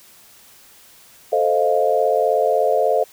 sine chord, F dominant seventh, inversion first, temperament equal, 440 / 523.3 / 622.3 / 698.5 Hz, A4 / C5 / Eb5 / F5, 0 / 0 / 0 / 0 cents, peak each -20 dBFS, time 1.32-3.04 s, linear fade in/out 10 ms, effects white hiss -48 dBFS RMS until 3.12 s

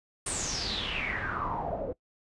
pink noise with low-pass filter sweep, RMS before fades -33 dBFS, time 0.26-1.93 s, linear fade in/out 5 ms, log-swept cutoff 9200 to 480 Hz, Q 8.2, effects noise-tail reverb RT60 0.1 s tail -20 dB re dry + resampled to 24000 Hz

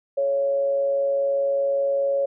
sine tone with frequency modulation, 554.4 Hz, C#5, in tune, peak -19 dBFS, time 0.17-2.26 s, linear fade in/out 10 ms, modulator 125 Hz, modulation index 0.27, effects none

